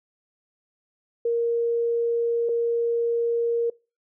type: tone pair in turn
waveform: sine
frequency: 467.7 / 467.7 Hz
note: A#4 / A#4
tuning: +6 / +6 cents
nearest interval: unison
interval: 0 cents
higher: neither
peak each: -20 dBFS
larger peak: neither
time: 1.25-2.49 / 2.49-3.7 s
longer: first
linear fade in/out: 5 ms
effects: noise-tail reverb RT60 0.3 s tail -24 dB re dry